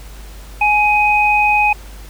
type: tone pair together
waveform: sine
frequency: 836.9 / 2508 Hz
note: G#5 / D#7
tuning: +13 / +13 cents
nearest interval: octave + perfect fifth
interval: 1900 cents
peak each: -13 dBFS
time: 0.61-1.73 s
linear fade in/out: 5 ms
effects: added 50 Hz sine -32 dBFS peak until 2.09 s + pink hiss -41 dBFS RMS until 2.09 s